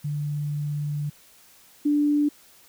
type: tone pair in turn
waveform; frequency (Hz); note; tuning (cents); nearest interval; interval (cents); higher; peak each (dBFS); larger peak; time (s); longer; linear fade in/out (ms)
sine; 147.1 / 293.4; D3 / D4; +3 / -2; octave; 1195; second; -25 / -18; second; 0.04-1.1 / 1.85-2.29; first; 10
effects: white hiss -54 dBFS RMS until 2.68 s